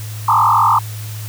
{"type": "tone with frequency modulation", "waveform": "sine", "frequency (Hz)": 1054, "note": "C6", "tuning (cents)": 12, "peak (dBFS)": -9, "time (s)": [0.28, 0.79], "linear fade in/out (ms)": 5, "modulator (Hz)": 44.3, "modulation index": 4.5, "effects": ["added 107 Hz sine -25 dBFS peak until 1.28 s", "white hiss -35 dBFS RMS until 1.28 s"]}